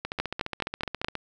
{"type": "two click trains", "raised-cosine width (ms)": 0.3, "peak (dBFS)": [-10, -15], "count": [5, 17], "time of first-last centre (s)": [[0.2, 1.046], [0.05, 1.153]], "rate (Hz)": [4.73, 14.5], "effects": []}